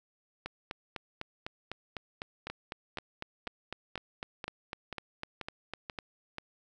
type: two click trains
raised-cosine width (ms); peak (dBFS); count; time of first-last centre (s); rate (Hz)
0.3; -22 / -21; 9 / 23; 2.5-6.383 / 0.46-5.988; 2.06 / 3.98
effects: none